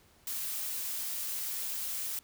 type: noise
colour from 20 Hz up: blue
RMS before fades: -36 dBFS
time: 0.27-2.19 s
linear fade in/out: 2 ms
effects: pink hiss -63 dBFS RMS until 2.23 s